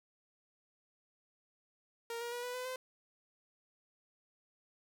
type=tone with pitch steps; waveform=sawtooth; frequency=465.3 / 474.5 / 483.9 / 493.5 / 503.3 / 513.3 Hz; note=A#4 / A#4 / B4 / B4 / B4 / C5; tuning=-3 / +31 / -35 / -1 / +33 / -33 cents; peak=-35 dBFS; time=2.1-2.76 s; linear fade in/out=2 ms; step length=110 ms; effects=none